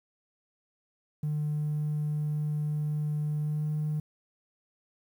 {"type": "tone with pitch glide", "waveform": "triangle", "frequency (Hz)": [150.3, 152.13], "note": ["D3", "D#3"], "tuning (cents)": [40, -39], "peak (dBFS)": -24, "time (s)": [1.23, 4], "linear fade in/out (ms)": 5, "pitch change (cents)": 21, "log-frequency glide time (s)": [3.42, 3.68], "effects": ["tanh soft clip ceiling -24 dBFS", "10-bit"]}